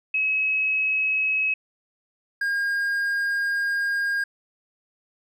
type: tone pair in turn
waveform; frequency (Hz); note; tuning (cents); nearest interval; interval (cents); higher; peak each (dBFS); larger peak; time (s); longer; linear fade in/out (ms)
sine / triangle; 2564 / 1619.2; E7 / G#6; -49 / -44; minor sixth; 795; first; -20; neither; 0.14-1.54 / 2.41-4.24; second; 5
effects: none